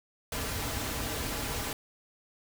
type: noise with comb filter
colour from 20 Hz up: pink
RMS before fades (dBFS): -34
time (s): 0.32-1.73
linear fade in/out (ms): 2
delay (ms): 5.5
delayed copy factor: -0.5
effects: none